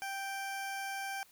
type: tone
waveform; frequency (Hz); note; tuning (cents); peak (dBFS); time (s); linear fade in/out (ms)
20% pulse; 784; G5; 0; -32; 0.02-1.23; 0
effects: white hiss -63 dBFS RMS until 1.31 s